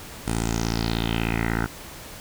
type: tone with low-pass filter sweep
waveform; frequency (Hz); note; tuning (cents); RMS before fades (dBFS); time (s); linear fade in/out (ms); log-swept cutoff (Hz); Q
10% pulse; 56.5; A1; +47; -25; 0.26-1.67; 20; 10000 to 1500; 4.3
effects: pink hiss -40 dBFS RMS until 2.2 s